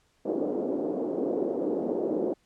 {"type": "band-pass noise", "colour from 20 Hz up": "pink", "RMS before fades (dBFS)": -29, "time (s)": [0.25, 2.34], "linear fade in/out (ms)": 10, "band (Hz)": [290, 500], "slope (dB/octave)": 24, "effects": ["pink hiss -68 dBFS RMS until 2.45 s", "low-pass 9000 Hz 12 dB/octave"]}